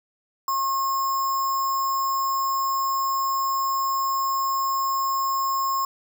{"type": "tone with sample-and-hold", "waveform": "sine", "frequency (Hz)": 1080, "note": "C#6", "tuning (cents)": -45, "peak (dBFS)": -21, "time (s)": [0.48, 5.85], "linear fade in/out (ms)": 2, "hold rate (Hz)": 6300, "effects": []}